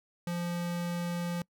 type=tone; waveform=square; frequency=173.5 Hz; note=F3; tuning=11 cents flat; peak=-32 dBFS; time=0.27-1.42 s; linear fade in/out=2 ms; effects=noise-tail reverb RT60 0.1 s tail -24 dB re dry